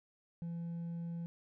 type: tone with hard clipping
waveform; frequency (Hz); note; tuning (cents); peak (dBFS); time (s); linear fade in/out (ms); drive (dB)
sine; 169.2; E3; +45; -39; 0.42-1.26; 0; 2
effects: none